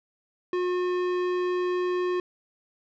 sine tone with tanh clipping, 360.4 Hz, F#4, 45 cents flat, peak -26 dBFS, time 0.53-2.2 s, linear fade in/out 2 ms, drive 16 dB, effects none

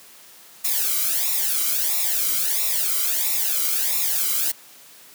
blue noise with flanger, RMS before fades -22 dBFS, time 0.64-4.52 s, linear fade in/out 10 ms, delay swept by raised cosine 0.64 to 1.15 ms, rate 1.5 Hz, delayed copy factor -0.9, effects white hiss -47 dBFS RMS until 5.14 s + high-pass 150 Hz 12 dB/octave

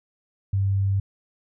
sine tone, 98 Hz, G2, in tune, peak -19 dBFS, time 0.53-1 s, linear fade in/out 5 ms, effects none

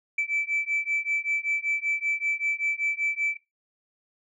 sine beating tone pair, 2316 / 2321.2 Hz, D7 / D7, -25 / -21 cents, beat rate 5.2 Hz, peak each -26 dBFS, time 0.18-3.37 s, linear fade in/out 5 ms, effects noise-tail reverb RT60 0.2 s tail -17 dB re dry + tanh soft clip ceiling -19 dBFS

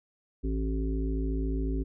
harmonic tone, 54 Hz, A1, 32 cents flat, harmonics 1 / 3 / 5 / 7 / 8, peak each -28 / -39 / -34 / -38 / -46 dBFS, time 0.43-1.84 s, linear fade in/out 20 ms, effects none

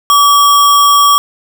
sine tone with sample-and-hold, 1150 Hz, D6, 37 cents flat, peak -4 dBFS, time 0.1-1.18 s, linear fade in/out 0 ms, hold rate 4410 Hz, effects none

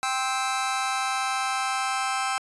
sawtooth chord, C major, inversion second, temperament just, 784.9 / 1046.5 / 1308.1 Hz, G5 / C6 / E6, +2 / 0 / -14 cents, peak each -24 / -28 / -25 dBFS, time 0.03-2.38 s, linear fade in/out 0 ms, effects resampled to 24000 Hz

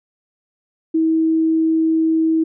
sine tone, 321.8 Hz, E4, 42 cents flat, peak -13 dBFS, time 0.94-2.44 s, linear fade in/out 10 ms, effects none

